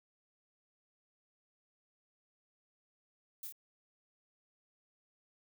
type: noise with echo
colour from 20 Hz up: violet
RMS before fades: -44 dBFS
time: 3.43-3.47 s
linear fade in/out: 2 ms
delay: 27 ms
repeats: 2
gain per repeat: -3 dB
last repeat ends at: 3.524 s
effects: none